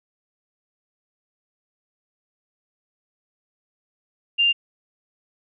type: tone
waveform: sine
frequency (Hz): 2794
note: F7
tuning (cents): 0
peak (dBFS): -15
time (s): 4.38-4.53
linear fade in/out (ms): 20
effects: none